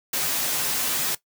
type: noise with comb filter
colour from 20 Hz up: white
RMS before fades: -25 dBFS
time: 0.13-1.15 s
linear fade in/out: 5 ms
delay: 10 ms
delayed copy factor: -0.5
effects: noise-tail reverb RT60 0.1 s tail -17 dB re dry + high-pass 100 Hz 12 dB/octave